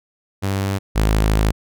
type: tone pair in turn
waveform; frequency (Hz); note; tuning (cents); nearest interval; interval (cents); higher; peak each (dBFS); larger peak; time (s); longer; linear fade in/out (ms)
sawtooth; 97.8 / 53.14; G2 / G#1; -4 / +40; major seventh; 1056; first; -15 / -10; second; 0.42-0.79 / 0.95-1.52; second; 20
effects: none